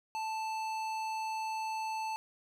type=tone with tanh clipping; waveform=sine; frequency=880 Hz; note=A5; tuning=in tune; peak=-36 dBFS; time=0.15-2.16 s; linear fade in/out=0 ms; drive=17 dB; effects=none